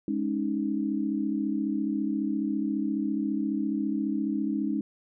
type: chord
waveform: sine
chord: Ab suspended fourth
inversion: none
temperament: just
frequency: 207.7 / 276.9 / 311.5 Hz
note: Ab3 / Db4 / Eb4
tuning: 0 / -2 / +2 cents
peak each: -30 dBFS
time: 0.08-4.81 s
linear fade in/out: 2 ms
effects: none